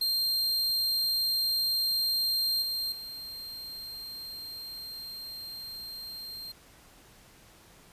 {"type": "tone with level steps", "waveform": "45% pulse", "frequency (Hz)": 4186, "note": "C8", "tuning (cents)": 0, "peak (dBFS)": [-25, -29, -38], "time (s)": [0.01, 6.52], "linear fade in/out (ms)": 5, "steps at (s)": [2.62, 2.92], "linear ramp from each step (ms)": 2, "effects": ["pink hiss -56 dBFS RMS until 7.92 s", "resampled to 32000 Hz"]}